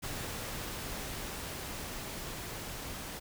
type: noise with level ramp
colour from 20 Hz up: pink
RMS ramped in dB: -39 to -42 dBFS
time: 0.02-3.2 s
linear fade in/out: 20 ms
effects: none